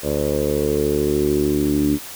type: tone with low-pass filter sweep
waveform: 10% pulse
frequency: 73.42 Hz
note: D2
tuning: in tune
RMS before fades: -19 dBFS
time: 0.02-1.99 s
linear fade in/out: 50 ms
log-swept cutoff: 580 to 290 Hz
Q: 5.4
effects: white hiss -35 dBFS RMS until 2.15 s